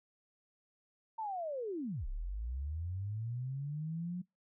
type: linear two-way sweep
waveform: sine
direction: down then up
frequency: 914 to 30.87 to 182.6 Hz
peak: -36 dBFS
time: 1.18-4.22 s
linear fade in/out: 10 ms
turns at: 2.07 s
effects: noise-tail reverb RT60 0.2 s tail -25 dB re dry